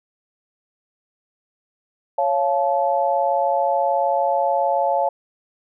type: chord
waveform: sine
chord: Db augmented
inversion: none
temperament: just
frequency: 554.4 / 693 / 866.2 Hz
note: Db5 / F5 / A5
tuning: 0 / -14 / -27 cents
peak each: -21 dBFS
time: 2.18-5.09 s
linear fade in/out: 5 ms
effects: none